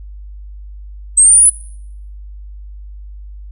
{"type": "linear sweep", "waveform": "sine", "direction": "up", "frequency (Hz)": [8160, 10120], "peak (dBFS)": -4, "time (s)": [1.17, 1.5], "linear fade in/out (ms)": 10, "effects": ["noise-tail reverb RT60 0.7 s tail -22 dB re dry", "added 50 Hz sine -29 dBFS peak until 3.51 s"]}